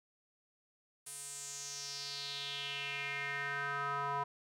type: tone with band-pass filter sweep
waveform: square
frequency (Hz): 141.4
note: C#3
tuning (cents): +35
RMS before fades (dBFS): -40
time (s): 1.06-4.24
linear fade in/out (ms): 10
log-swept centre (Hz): 9700 to 1000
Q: 4
effects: none